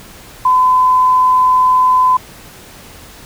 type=tone; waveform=sine; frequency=1015 Hz; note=B5; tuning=47 cents sharp; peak=-7 dBFS; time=0.45-2.17 s; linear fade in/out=5 ms; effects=pink hiss -37 dBFS RMS until 3.25 s